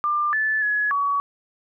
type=tone with pitch steps; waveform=sine; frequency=1193 / 1743 / 1690 / 1131 Hz; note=D6 / A6 / G#6 / C#6; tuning=+27 / -17 / +30 / +34 cents; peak=-19 dBFS; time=0.04-1.2 s; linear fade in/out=0 ms; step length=290 ms; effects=none